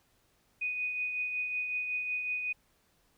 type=tone with tremolo; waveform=sine; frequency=2486 Hz; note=D#7; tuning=2 cents flat; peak=-29 dBFS; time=0.61-2.53 s; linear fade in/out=10 ms; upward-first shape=triangle; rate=5.4 Hz; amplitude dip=45%; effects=pink hiss -70 dBFS RMS until 3.17 s